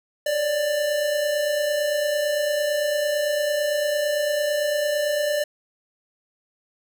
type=tone pair together; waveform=square; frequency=564 / 592.9 Hz; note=C#5 / D5; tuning=+30 / +16 cents; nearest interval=minor second; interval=86 cents; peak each=-31 / -22 dBFS; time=0.26-5.44 s; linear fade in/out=5 ms; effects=none